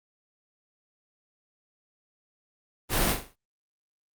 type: noise with echo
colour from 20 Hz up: pink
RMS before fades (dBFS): -25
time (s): 2.89-3.16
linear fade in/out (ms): 50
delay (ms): 40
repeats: 5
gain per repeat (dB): -7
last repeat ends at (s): 3.36
effects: Opus 32 kbps